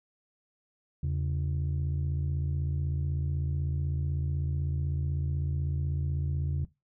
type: tone pair together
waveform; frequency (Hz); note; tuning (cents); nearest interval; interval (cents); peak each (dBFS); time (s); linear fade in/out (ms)
sine; 82.17 / 138.2; E2 / C#3; -5 / -5; major sixth; 900; -28; 1.03-6.65; 5
effects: noise-tail reverb RT60 0.2 s tail -18 dB re dry + tanh soft clip ceiling -24 dBFS